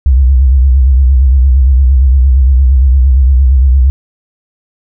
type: tone with vibrato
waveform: sine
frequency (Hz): 65.41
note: C2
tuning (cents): 0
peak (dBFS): -3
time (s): 0.06-3.9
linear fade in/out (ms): 0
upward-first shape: sine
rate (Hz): 8.7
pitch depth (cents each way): 110
effects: none